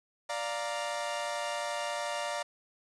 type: chord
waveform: sawtooth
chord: Bb major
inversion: first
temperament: equal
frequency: 587.3 / 698.5 / 932.3 Hz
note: D5 / F5 / Bb5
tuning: 0 / 0 / 0 cents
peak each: -32 / -34 / -34 dBFS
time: 0.29-2.43 s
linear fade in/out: 10 ms
effects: resampled to 22050 Hz + 9-bit